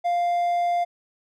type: tone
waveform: triangle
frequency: 698.5 Hz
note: F5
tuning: in tune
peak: -18 dBFS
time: 0.04-0.85 s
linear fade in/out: 20 ms
effects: none